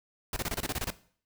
pink noise bursts, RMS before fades -32 dBFS, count 10, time 0.33-0.904 s, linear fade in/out 2 ms, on 34 ms, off 26 ms, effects noise-tail reverb RT60 0.5 s tail -17 dB re dry

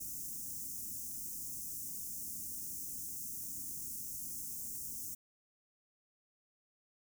white band-stop noise, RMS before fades -43 dBFS, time 0-5.15 s, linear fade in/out 10 ms, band 320 to 5900 Hz, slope 48 dB/octave, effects none

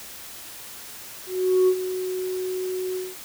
sine tone with ADSR envelope, 370 Hz, F#4, in tune, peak -12 dBFS, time 1.26-3.16 s, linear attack 420 ms, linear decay 67 ms, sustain -13 dB, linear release 200 ms, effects tanh soft clip ceiling -13 dBFS + white hiss -40 dBFS RMS until 3.24 s

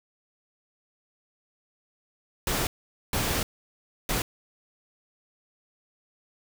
pink noise bursts at uneven times, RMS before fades -27 dBFS, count 3, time 2.47-2.67 / 3.13-3.43 / 4.09-4.22 s, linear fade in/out 2 ms, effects none

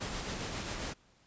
pink noise with tremolo, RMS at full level -37 dBFS, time 0-0.94 s, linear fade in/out 20 ms, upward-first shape sine, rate 7.4 Hz, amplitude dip 30%, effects pink hiss -66 dBFS RMS until 1.26 s + resampled to 16000 Hz

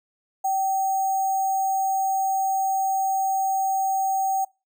sine tone with sample-and-hold, 770 Hz, G5, 31 cents flat, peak -20 dBFS, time 0.44-4.45 s, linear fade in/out 10 ms, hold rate 7350 Hz, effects noise-tail reverb RT60 0.3 s tail -26 dB re dry

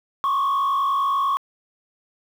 sine tone with frequency modulation, 1108.7 Hz, C#6, in tune, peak -16 dBFS, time 0.24-1.37 s, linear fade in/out 0 ms, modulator 51 Hz, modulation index 0.83, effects tanh soft clip ceiling -17 dBFS + 8-bit

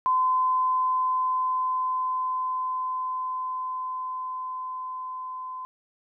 sine tone with level ramp, 1024 Hz, C6, 38 cents flat, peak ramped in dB -19 to -33 dBFS, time 0.06-5.65 s, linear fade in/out 0 ms, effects none

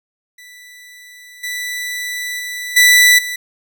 sawtooth tone with level steps, 1975.5 Hz, B6, in tune, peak -34 / -18 / -20 / -3 / -18 dBFS, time 0.38-3.36 s, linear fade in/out 5 ms, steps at 1.43 / 2.39 / 2.76 / 3.18 s, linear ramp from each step 10 ms, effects none

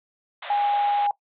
pink band-pass noise, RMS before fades -37 dBFS, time 0.42-1.07 s, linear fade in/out 5 ms, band 550 to 3800 Hz, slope 96 dB/octave
sine tone, 818 Hz, G#5, 26 cents flat, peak -19 dBFS, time 0.5-1.11 s, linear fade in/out 2 ms
effects noise-tail reverb RT60 0.1 s tail -19 dB re dry

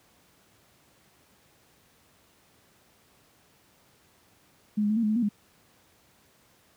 sine tone with pitch steps, 210.5 / 207 / 214.7 / 231.4 / 211.9 / 215.9 / 240.9 / 206.8 Hz, G#3 / G#3 / A3 / A#3 / G#3 / A3 / B3 / G#3, +24 / -5 / -42 / -13 / +35 / -33 / -43 / -7 cents, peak -22 dBFS, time 4.77-5.29 s, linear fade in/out 10 ms, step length 65 ms, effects pink hiss -62 dBFS RMS until 6.76 s + high-pass 80 Hz 12 dB/octave

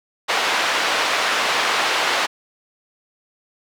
pink band-pass noise, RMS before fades -20 dBFS, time 0.28-2.27 s, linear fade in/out 20 ms, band 750 to 4000 Hz, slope 12 dB/octave, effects none

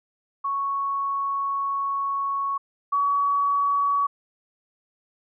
sine tone pair in turn, 1108.7 / 1131.3 Hz, C#6 / C#6, 0 / +35 cents, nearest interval unison, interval 35 cents, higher second, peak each -23 / -19 dBFS, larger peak second, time 0.44-2.58 / 2.92-4.07 s, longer first, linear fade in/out 10 ms, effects none

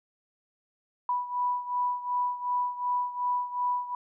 sine beating tone pair, 984 / 986.7 Hz, B5 / B5, -7 / -2 cents, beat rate 2.7 Hz, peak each -28 / -32 dBFS, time 1.09-3.95 s, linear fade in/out 2 ms, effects none

